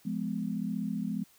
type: chord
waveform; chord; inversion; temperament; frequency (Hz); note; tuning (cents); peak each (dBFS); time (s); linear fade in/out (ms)
sine; F diminished; none; just; 174.61 / 209.5 / 251.4; F3 / Ab3 / Cb4; 0 / +15 / +31; -36 / -33 / -36; 0.05-1.24; 10
effects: white hiss -62 dBFS RMS until 1.38 s